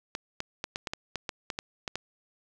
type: clicks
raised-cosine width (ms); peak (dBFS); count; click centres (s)
0.2; -15; 12; 0.151 / 0.404 / 0.641 / 0.759 / 0.872 / 0.935 / 1.157 / 1.292 / 1.502 / 1.589 / 1.878 / 1.956
effects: none